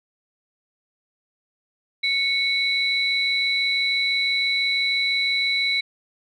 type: tone pair together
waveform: sine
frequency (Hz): 2217 / 3953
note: C#7 / B7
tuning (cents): 0 / +1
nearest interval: minor seventh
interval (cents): 1001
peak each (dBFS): -21 / -22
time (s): 2.03-5.81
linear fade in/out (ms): 10
effects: tanh soft clip ceiling -11 dBFS